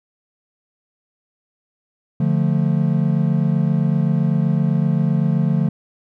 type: chord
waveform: triangle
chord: D minor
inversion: none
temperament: equal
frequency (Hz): 146.83 / 174.61 / 220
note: D3 / F3 / A3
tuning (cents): 0 / 0 / 0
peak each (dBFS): -16 / -17 / -20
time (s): 2.2-5.69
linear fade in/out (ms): 5
effects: none